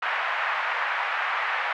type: band-pass noise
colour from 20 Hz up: white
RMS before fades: -27 dBFS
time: 0.02-1.73 s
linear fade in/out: 5 ms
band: 750 to 2100 Hz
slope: 24 dB/octave
effects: none